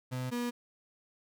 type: tone pair in turn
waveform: 35% pulse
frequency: 127.3 / 241.4 Hz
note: C3 / B3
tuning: -47 / -39 cents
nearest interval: major seventh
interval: 1108 cents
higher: second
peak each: -32 / -30 dBFS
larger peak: second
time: 0.11-0.31 / 0.31-0.51 s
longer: neither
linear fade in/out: 20 ms
effects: none